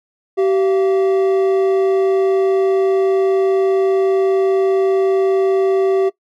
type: tone pair together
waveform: triangle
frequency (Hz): 385 / 686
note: G4 / F5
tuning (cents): -31 / -31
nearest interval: minor seventh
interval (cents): 1000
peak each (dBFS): -10 / -22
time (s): 0.37-6.1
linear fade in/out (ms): 20
effects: noise-tail reverb RT60 0.1 s tail -19 dB re dry